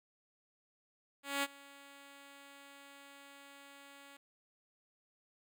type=tone with ADSR envelope; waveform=5% pulse; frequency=280 Hz; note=C#4; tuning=18 cents sharp; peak=-20 dBFS; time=1.23-4.17 s; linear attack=200 ms; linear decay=38 ms; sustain=-23 dB; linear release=5 ms; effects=none